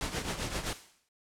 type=noise with tremolo; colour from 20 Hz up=pink; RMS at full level=-32 dBFS; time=0.01-0.73 s; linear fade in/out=0 ms; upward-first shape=triangle; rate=7.7 Hz; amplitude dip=70%
type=noise with exponential decay; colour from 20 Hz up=white; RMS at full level=-37 dBFS; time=0.66-1.09 s; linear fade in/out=5 ms; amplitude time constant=92 ms
effects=low-pass 9000 Hz 12 dB/octave